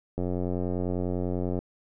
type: click train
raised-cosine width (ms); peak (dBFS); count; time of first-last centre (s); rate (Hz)
2; -17; 128; 0.18-1.59; 90.1
effects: none